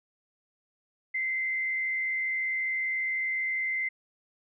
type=tone with frequency modulation; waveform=sine; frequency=2071 Hz; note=C7; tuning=18 cents flat; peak=-27 dBFS; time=1.14-3.89 s; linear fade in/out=10 ms; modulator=74.7 Hz; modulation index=0.51; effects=none